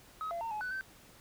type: tone with pitch steps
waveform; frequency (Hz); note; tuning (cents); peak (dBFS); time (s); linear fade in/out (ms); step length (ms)
sine; 1272 / 683 / 911 / 850 / 1495 / 1547; D#6 / F5 / A#5 / G#5 / F#6 / G6; +38 / -39 / -40 / +40 / +17 / -23; -33; 0.21-0.81; 0; 100
effects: tanh soft clip ceiling -33 dBFS + pink hiss -58 dBFS RMS until 1.2 s